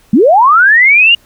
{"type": "linear sweep", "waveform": "sine", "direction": "up", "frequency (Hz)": [185, 2875], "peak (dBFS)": -3, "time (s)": [0.13, 1.15], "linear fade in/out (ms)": 5, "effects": ["pink hiss -48 dBFS RMS until 1.25 s"]}